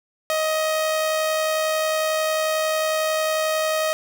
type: tone with amplitude modulation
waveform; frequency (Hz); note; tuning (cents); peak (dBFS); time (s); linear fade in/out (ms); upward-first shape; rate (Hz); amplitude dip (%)
sawtooth; 628; D#5; +16; -15; 0.3-3.93; 0; sine; 71.1; 25
effects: none